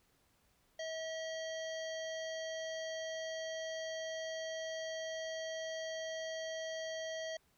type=harmonic tone; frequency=643 Hz; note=E5; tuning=43 cents flat; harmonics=1 / 3 / 5 / 7 / 9 / 10; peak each=-40 / -47 / -49 / -54 / -54 / -58 dBFS; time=0.79-7.37 s; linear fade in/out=5 ms; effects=pink hiss -73 dBFS RMS until 7.57 s